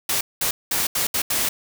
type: noise bursts at uneven times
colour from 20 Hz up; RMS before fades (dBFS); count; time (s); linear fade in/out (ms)
white; -22; 6; 0.09-0.21 / 0.41-0.51 / 0.71-0.87 / 0.95-1.07 / 1.14-1.22 / 1.3-1.49; 5
effects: none